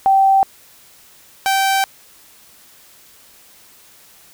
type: tone pair in turn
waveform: sine / sawtooth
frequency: 777 / 777 Hz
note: G5 / G5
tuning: -16 / -16 cents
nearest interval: unison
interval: 0 cents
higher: neither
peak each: -9 / -10 dBFS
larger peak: first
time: 0.06-0.43 / 1.46-1.84 s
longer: second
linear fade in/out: 0 ms
effects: white hiss -47 dBFS RMS until 4.33 s